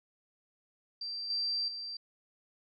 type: tone with level steps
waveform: sine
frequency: 4699 Hz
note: D8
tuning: in tune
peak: -36 / -30 / -38 dBFS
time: 1.01-1.97 s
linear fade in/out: 5 ms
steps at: 1.3 / 1.68 s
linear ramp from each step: 2 ms
effects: none